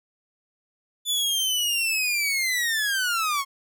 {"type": "linear sweep", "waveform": "sawtooth", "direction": "down", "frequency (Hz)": [3499, 1074], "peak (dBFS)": -19, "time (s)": [1.05, 3.45], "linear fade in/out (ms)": 50, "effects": []}